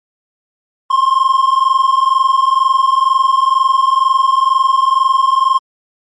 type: tone pair together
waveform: triangle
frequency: 1052 / 1074.1 Hz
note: C6 / C6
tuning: +9 / +45 cents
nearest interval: unison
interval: 36 cents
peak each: -10 dBFS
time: 0.9-5.59 s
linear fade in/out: 10 ms
effects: MP3 48 kbps